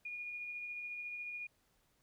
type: tone with tremolo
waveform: sine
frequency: 2438 Hz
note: D#7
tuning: 36 cents flat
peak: -40 dBFS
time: 0.05-1.47 s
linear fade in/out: 5 ms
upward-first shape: sine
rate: 14 Hz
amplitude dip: 25%
effects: pink hiss -75 dBFS RMS until 2.02 s